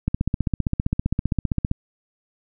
click train, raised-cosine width 5 ms, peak -8 dBFS, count 26, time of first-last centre 0.08-1.714 s, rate 15.3 Hz, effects none

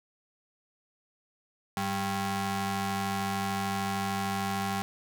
sawtooth ring-modulated tone, 296.9 Hz, D4, 19 cents sharp, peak -22 dBFS, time 1.77-4.82 s, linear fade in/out 0 ms, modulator 492 Hz, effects none

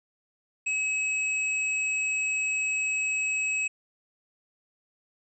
square tone, 2564 Hz, E7, 49 cents flat, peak -26 dBFS, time 0.66-3.68 s, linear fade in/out 10 ms, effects resampled to 22050 Hz

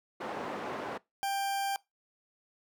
white band-pass noise, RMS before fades -38 dBFS, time 0.2-0.98 s, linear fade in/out 10 ms, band 220 to 940 Hz, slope 12 dB/octave
40% pulse tone, 790 Hz, G5, 13 cents sharp, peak -29 dBFS, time 1.23-1.76 s, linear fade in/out 0 ms
effects noise-tail reverb RT60 0.2 s tail -22 dB re dry

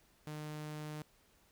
sawtooth tone, 151.9 Hz, D#3, 41 cents flat, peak -38 dBFS, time 0.27-1.02 s, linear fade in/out 0 ms, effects pink hiss -69 dBFS RMS until 1.51 s

